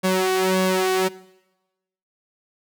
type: tone with flanger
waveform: sawtooth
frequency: 187.1 Hz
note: F#3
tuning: 20 cents sharp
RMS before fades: -20 dBFS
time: 0.03-1.09 s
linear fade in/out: 20 ms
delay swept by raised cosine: 1.8 to 2.65 ms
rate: 1.7 Hz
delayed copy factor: +0.9
effects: noise-tail reverb RT60 1.0 s tail -21 dB re dry